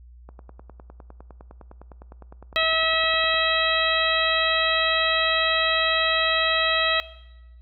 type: click train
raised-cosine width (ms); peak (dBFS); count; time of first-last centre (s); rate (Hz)
1; -29; 31; 0.29-3.342; 9.83
type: harmonic tone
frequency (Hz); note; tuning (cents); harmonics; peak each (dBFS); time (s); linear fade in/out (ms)
646; E5; -35; 1 / 2 / 3 / 4 / 5 / 6; -26 / -26 / -26 / -26 / -26 / -26; 2.56-7; 0
effects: noise-tail reverb RT60 1.0 s tail -18 dB re dry + added 60 Hz sine -44 dBFS peak until 7.61 s